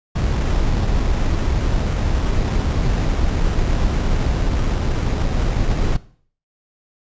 brown noise with sample-and-hold, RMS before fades -18 dBFS, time 0.15-5.97 s, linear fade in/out 10 ms, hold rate 4410 Hz, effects noise-tail reverb RT60 0.5 s tail -18 dB re dry + resampled to 16000 Hz

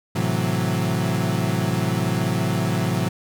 35% pulse chord, F# half-diminished seventh, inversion first, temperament equal, 110 / 130.81 / 164.81 / 185 Hz, A2 / C3 / E3 / F#3, 0 / 0 / 0 / 0 cents, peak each -24 dBFS, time 0.15-3.09 s, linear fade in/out 10 ms, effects none

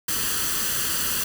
white noise with comb filter, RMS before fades -25 dBFS, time 0.08-1.24 s, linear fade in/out 5 ms, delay 0.66 ms, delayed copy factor +0.65, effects none

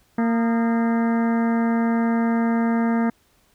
harmonic tone with a mistuned harmonic, 230.3 Hz, A#3, 21 cents flat, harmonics 1 / 2 / 3 / 4 / 5 / 6 / 7 / 8 / 9, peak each -18 / -30 / -30 / -32 / -35 / -40 / -36 / -39 / -42 dBFS, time 0.18-3.1 s, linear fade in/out 5 ms, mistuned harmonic 5, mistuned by +110 cents, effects pink hiss -61 dBFS RMS until 3.54 s

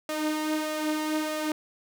sawtooth tone with flanger, 308 Hz, D#4, 17 cents flat, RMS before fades -29 dBFS, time 0.09-1.52 s, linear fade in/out 2 ms, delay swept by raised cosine 1.5 to 4.3 ms, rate 1.6 Hz, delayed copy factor +0.5, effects none

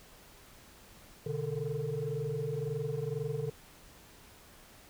sine tone cluster, 125.7 / 148.2 / 435.8 / 457.8 Hz, B2 / D3 / A4 / A#4, +31 / +16 / -17 / -31 cents, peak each -38 / -36 / -37 / -37 dBFS, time 1.26-3.5 s, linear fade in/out 5 ms, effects tanh soft clip ceiling -25 dBFS + pink hiss -56 dBFS RMS until 4.89 s

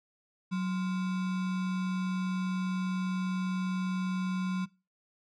sine tone with sample-and-hold, 185 Hz, F#3, in tune, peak -28 dBFS, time 0.51-4.66 s, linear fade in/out 20 ms, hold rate 1225 Hz, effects noise-tail reverb RT60 0.3 s tail -22 dB re dry + low-pass 5000 Hz 12 dB/octave

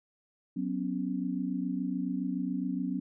sine chord, F# suspended fourth, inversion none, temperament equal with one note detuned, 185 / 250.1 / 277.2 Hz, F#3 / B3 / C#4, 0 / +22 / 0 cents, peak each -34 dBFS, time 0.56-3 s, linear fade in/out 10 ms, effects none

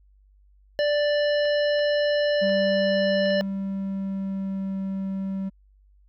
harmonic tone, 587.3 Hz, D5, in tune, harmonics 1 / 3 / 5 / 7 / 9, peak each -20 / -30 / -34 / -37 / -39 dBFS, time 0.79-3.41 s, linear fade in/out 0 ms
clicks, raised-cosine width 0.3 ms, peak -29 dBFS, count 5, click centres 1.454 / 1.792 / 2.495 / 3.259 / 3.305 s
triangle tone with pitch glide, 196 to 193.08 Hz, G3 to G3, 0 to -26 cents, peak -24 dBFS, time 2.41-5.5 s, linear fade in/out 20 ms, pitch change -26 cents, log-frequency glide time 3.02-4.8 s
effects added 49 Hz sine -54 dBFS peak until 6.08 s

